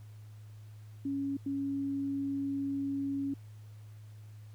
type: tone bursts at uneven times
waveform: sine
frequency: 277.2 Hz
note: C#4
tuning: in tune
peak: -31 dBFS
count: 2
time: 1.05-1.37 / 1.46-3.34 s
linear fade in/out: 5 ms
effects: added 106 Hz sine -47 dBFS peak until 4.54 s + pink hiss -66 dBFS RMS until 4.54 s